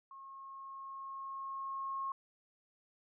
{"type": "tone with level ramp", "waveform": "sine", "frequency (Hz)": 1083, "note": "C#6", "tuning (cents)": -41, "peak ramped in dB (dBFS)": [-49, -35], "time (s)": [0.11, 2.12], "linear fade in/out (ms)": 2, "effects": []}